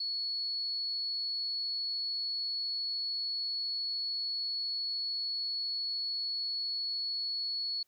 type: tone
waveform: sine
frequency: 4387 Hz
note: C#8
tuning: 19 cents flat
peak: -32 dBFS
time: 0-7.83 s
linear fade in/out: 5 ms
effects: white hiss -75 dBFS RMS until 7.87 s